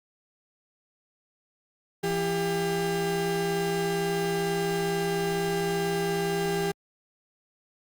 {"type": "tone pair together", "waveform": "35% pulse", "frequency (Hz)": [168.78, 399.8], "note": ["E3", "G4"], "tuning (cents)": [41, 34], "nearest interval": "octave + minor third", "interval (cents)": 1493, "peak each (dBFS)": [-29, -25], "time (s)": [2.03, 6.72], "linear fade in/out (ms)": 10, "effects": ["Opus 48 kbps"]}